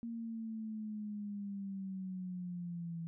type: linear sweep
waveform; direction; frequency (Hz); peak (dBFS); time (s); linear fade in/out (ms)
sine; down; 233.1 to 164.81; -39; 0.03-3.07; 0
effects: none